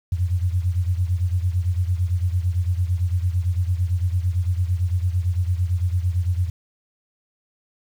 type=beating tone pair; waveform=sine; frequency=87.3 / 96.2 Hz; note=F2 / G2; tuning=0 / -32 cents; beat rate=8.9 Hz; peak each=-20 / -24 dBFS; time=0.12-6.5 s; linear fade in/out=5 ms; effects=8-bit

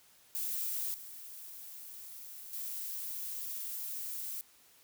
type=noise with level steps; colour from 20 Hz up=violet; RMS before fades=-36 / -48 / -40 dBFS; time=0.35-4.41 s; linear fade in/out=0 ms; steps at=0.94 / 2.53 s; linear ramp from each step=2 ms; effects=white hiss -63 dBFS RMS until 4.83 s

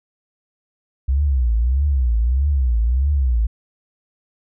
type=tone with vibrato; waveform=sine; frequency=63.6 Hz; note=C2; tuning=48 cents flat; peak=-14 dBFS; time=1.08-3.47 s; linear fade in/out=10 ms; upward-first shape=triangle; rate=1.6 Hz; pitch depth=270 cents each way; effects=none

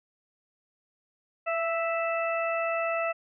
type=harmonic tone with a mistuned harmonic; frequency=659 Hz; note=E5; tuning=1 cent flat; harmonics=1 / 2 / 3 / 4; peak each=-28 / -32 / -37 / -34 dBFS; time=1.46-3.13 s; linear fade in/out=20 ms; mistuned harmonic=1; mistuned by=+19 cents; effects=none

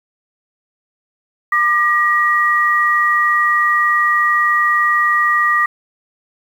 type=tone pair together; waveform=sine; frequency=1197 / 1903.3 Hz; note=D6 / A#6; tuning=+33 / +36 cents; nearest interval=minor sixth; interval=803 cents; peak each=-14 dBFS; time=1.52-5.66 s; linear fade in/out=5 ms; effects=7-bit

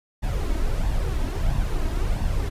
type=noise with flanger; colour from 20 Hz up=brown; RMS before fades=-23 dBFS; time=0.22-2.5 s; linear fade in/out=20 ms; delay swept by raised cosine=1.1 to 3.2 ms; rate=1.5 Hz; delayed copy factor=+0.55; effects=resampled to 32000 Hz

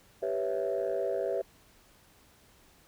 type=chord; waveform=sine; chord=C# half-diminished seventh; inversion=second; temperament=equal; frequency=392 / 493.9 / 554.4 / 659.3 Hz; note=G4 / B4 / C#5 / E5; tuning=0 / 0 / 0 / 0 cents; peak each=-33 dBFS; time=0.22-1.42 s; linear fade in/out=10 ms; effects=tanh soft clip ceiling -22 dBFS + pink hiss -61 dBFS RMS until 2.87 s

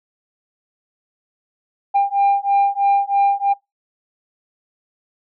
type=beating tone pair; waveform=sine; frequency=797 / 800.1 Hz; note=G5 / G5; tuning=+28 / +35 cents; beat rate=3.1 Hz; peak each=-15 dBFS; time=1.94-3.54 s; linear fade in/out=20 ms; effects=noise-tail reverb RT60 0.2 s tail -25 dB re dry + tanh soft clip ceiling -10 dBFS

